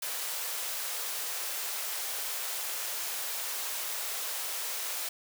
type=high-pass noise; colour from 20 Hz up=white; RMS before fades=-35 dBFS; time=0.02-5.09 s; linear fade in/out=5 ms; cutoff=450 Hz; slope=24 dB/octave; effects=none